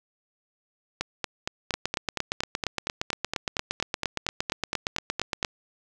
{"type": "two click trains", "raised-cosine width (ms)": 0.2, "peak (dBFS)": [-9, -10], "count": [33, 20], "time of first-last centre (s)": [[1.74, 5.448], [1.01, 5.429]], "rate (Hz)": [8.63, 4.3], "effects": []}